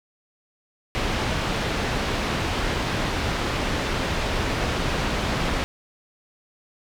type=low-pass noise; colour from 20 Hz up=pink; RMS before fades=-25 dBFS; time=0.95-5.64 s; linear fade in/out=0 ms; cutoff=4000 Hz; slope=12 dB/octave; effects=none